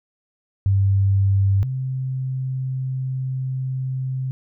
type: tone pair in turn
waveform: sine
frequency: 98 / 130.81 Hz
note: G2 / C3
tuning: 0 / 0 cents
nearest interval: perfect fourth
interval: 500 cents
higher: second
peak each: -14 / -22 dBFS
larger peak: first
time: 0.66-1.63 / 1.63-4.31 s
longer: second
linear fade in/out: 0 ms
effects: none